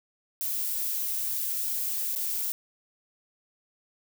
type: noise with dropouts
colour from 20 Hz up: violet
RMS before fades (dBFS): -30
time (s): 0.41-2.52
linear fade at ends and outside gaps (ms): 0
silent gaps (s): 2.151-2.161
effects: none